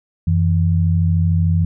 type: tone pair together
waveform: sine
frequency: 90.35 / 163.7 Hz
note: F#2 / E3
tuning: -41 / -12 cents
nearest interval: minor seventh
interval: 1029 cents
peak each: -14 / -17 dBFS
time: 0.27-1.65 s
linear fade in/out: 5 ms
effects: none